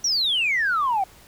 sine exponential sweep, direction down, 5920 to 740 Hz, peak -18 dBFS, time 0.04-1.04 s, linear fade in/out 5 ms, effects tanh soft clip ceiling -15 dBFS + pink hiss -50 dBFS RMS until 1.27 s

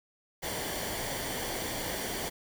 pink noise with comb filter, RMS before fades -35 dBFS, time 0.42-2.3 s, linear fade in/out 20 ms, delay 0.77 ms, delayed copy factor -0.55, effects none

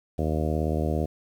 harmonic tone, 77.78 Hz, D#2, in tune, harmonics 1 / 2 / 3 / 4 / 5 / 6 / 7 / 8 / 9, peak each -27 / -30 / -32 / -33 / -34 / -35 / -35 / -36 / -37 dBFS, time 0.18-1.06 s, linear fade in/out 10 ms, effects 9-bit

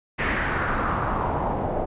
pink noise with low-pass filter sweep, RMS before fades -25 dBFS, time 0.18-1.86 s, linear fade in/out 20 ms, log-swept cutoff 2100 to 660 Hz, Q 2.9, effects resampled to 8000 Hz

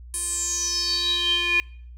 square tone with band-pass filter sweep, 349.2 Hz, F4, in tune, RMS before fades -24 dBFS, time 0.14-1.6 s, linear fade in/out 0 ms, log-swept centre 9600 to 2400 Hz, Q 9.3, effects noise-tail reverb RT60 0.6 s tail -25 dB re dry + added 60 Hz sine -39 dBFS peak until 1.97 s

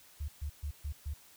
sine tone bursts, 73 Hz, D2, 10 cents flat, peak -34 dBFS, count 5, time 0.2-1.14 s, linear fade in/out 10 ms, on 84 ms, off 130 ms, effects white hiss -59 dBFS RMS until 1.36 s

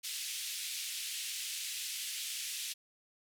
pink band-pass noise, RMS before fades -40 dBFS, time 0.03-2.74 s, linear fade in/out 20 ms, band 2600 to 13000 Hz, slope 24 dB/octave, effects none

